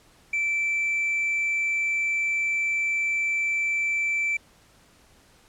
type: tone with tanh clipping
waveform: sine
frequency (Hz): 2330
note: D7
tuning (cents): -14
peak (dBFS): -23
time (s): 0.33-4.37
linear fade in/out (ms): 5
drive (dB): 1
effects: pink hiss -57 dBFS RMS until 5.48 s + low-pass 11000 Hz 12 dB/octave